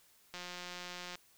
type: click train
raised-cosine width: 0.2 ms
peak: -27 dBFS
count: 146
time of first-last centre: 0.34-1.155 s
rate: 178 Hz
effects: white hiss -66 dBFS RMS until 1.37 s